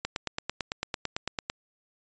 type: click train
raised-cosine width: 0.2 ms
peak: -12 dBFS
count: 14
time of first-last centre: 0.05-1.499 s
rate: 8.97 Hz
effects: resampled to 16000 Hz